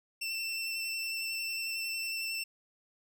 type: tone with vibrato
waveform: 25% pulse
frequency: 2683 Hz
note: E7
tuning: 30 cents sharp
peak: -30 dBFS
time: 0.21-2.44 s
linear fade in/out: 10 ms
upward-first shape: sine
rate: 11 Hz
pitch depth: 14 cents each way
effects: none